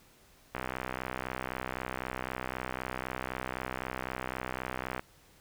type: click train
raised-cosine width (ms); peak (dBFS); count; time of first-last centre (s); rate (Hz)
0.5; -19; 285; 0.55-4.994; 63.9
effects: pink hiss -61 dBFS RMS until 5.4 s